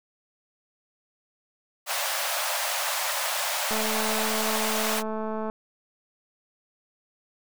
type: high-pass noise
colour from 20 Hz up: pink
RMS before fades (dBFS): -28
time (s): 1.86-5.03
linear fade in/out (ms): 50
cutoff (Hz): 550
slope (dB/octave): 96
type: click train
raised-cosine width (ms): 1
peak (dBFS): -19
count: 391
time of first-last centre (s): 3.71-5.499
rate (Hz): 218
effects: none